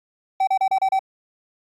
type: tone bursts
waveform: triangle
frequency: 768 Hz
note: G5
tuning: 36 cents flat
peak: -14 dBFS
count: 6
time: 0.4-0.992 s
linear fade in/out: 5 ms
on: 72 ms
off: 32 ms
effects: AAC 64 kbps